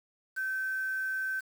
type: tone with quantisation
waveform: sine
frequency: 1542 Hz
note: G6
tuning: 29 cents flat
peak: -30 dBFS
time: 0.36-1.41 s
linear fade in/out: 20 ms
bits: 8
effects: none